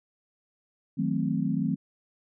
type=chord; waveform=sine; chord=D# diminished seventh; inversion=none; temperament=equal with one note detuned; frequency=158.74 / 185 / 220 / 261.6 Hz; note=D#3 / F#3 / A3 / C4; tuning=+35 / 0 / 0 / 0 cents; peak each=-30 dBFS; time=0.97-1.76 s; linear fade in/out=20 ms; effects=none